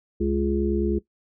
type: harmonic tone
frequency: 69.4 Hz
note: C#2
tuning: 3 cents sharp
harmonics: 1 / 3 / 5 / 6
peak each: -27 / -26 / -24 / -29 dBFS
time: 0.2-0.99 s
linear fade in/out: 10 ms
effects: noise-tail reverb RT60 0.1 s tail -17 dB re dry